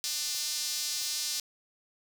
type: tone with high-pass filter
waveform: sawtooth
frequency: 299.5 Hz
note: D4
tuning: 34 cents sharp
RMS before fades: -33 dBFS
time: 0.04-1.4 s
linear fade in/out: 0 ms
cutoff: 4900 Hz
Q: 1.9
effects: 9-bit